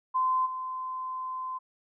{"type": "tone with level steps", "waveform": "sine", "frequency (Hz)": 1031, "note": "C6", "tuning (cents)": -26, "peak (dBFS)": [-23, -32], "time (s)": [0.14, 1.59], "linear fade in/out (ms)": 20, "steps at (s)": 0.45, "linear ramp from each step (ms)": 20, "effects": []}